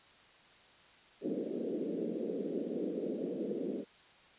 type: band-pass noise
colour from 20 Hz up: white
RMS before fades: -37 dBFS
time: 1.21-3.85 s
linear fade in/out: 50 ms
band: 190 to 500 Hz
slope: 48 dB/octave
effects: white hiss -60 dBFS RMS until 4.38 s + resampled to 8000 Hz